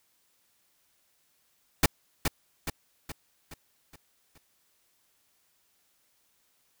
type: noise with echo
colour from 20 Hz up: pink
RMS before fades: -19 dBFS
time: 1.83-1.86 s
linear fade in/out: 5 ms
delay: 420 ms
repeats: 6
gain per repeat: -6 dB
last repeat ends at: 4.38 s
effects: white hiss -70 dBFS RMS until 6.8 s